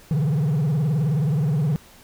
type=tone with vibrato; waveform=triangle; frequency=149.1 Hz; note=D3; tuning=27 cents sharp; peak=-16 dBFS; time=0.11-1.76 s; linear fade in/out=0 ms; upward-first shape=triangle; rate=19 Hz; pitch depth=250 cents each way; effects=pink hiss -49 dBFS RMS until 2.03 s